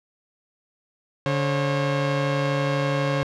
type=tone pair together; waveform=sawtooth; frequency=143.4 / 541.4 Hz; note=D3 / C#5; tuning=-41 / -41 cents; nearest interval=octave + major seventh; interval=2300 cents; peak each=-19 / -21 dBFS; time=1.26-3.23 s; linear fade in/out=0 ms; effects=low-pass 4000 Hz 12 dB/octave